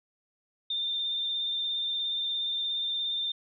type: tone with vibrato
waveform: sine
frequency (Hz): 3598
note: A7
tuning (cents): +38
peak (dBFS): -28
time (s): 0.7-3.32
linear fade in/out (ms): 5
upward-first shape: sine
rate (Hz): 17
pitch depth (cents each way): 21
effects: none